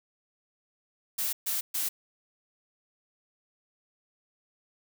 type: noise bursts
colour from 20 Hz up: blue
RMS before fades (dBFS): -30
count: 3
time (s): 1.18-1.89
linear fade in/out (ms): 10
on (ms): 150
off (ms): 130
effects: none